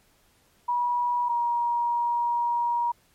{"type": "tone pair in turn", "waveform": "sine", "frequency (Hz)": [968, 950.3], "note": ["B5", "A#5"], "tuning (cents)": [-35, 33], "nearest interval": "unison", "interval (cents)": 32, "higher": "first", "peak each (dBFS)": -22, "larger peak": "neither", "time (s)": [[0.68, 1.29], [1.29, 2.92]], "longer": "second", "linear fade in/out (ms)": 10, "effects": ["pink hiss -63 dBFS RMS until 3.14 s", "MP3 64 kbps"]}